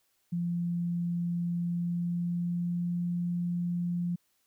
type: tone with pitch glide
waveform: sine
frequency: 172.7 to 174.4 Hz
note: F3 to F3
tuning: -19 to -2 cents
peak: -28 dBFS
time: 0.32-4.16 s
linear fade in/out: 10 ms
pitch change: +17 cents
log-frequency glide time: 1.57-3.02 s
effects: white hiss -73 dBFS RMS until 4.46 s